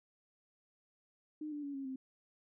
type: tone with pitch steps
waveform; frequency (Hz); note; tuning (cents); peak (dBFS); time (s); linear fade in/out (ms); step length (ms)
sine; 304.7 / 293.6 / 283 / 272.7 / 262.8; D#4 / D4 / C#4 / C#4 / C4; -36 / 0 / +36 / -28 / +8; -39; 1.41-1.96; 5; 110
effects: none